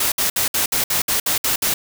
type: noise bursts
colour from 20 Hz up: white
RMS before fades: -19 dBFS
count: 10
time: 0-1.74 s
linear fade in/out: 5 ms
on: 120 ms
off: 60 ms
effects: none